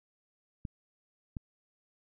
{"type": "clicks", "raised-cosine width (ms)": 5, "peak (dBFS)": -25, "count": 2, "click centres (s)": [0.652, 1.368], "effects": []}